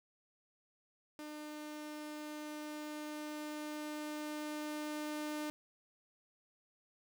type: tone with level ramp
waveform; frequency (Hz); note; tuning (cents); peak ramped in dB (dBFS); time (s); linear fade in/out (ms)
sawtooth; 301.5; D4; +46; -41 to -34; 1.19-5.5; 0
effects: 11-bit